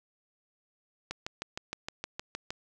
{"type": "click train", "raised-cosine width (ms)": 0.2, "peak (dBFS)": -18, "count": 10, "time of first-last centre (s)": [1.11, 2.505], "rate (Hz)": 6.45, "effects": []}